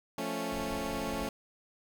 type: chord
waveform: 15% pulse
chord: F augmented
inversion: none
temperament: equal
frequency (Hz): 174.61 / 220 / 277.2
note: F3 / A3 / C#4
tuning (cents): 0 / 0 / 0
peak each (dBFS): -34 / -31 / -30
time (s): 0.18-1.29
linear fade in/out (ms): 2
type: noise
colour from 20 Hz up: brown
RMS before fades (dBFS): -45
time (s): 0.51-1.29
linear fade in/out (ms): 5
effects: none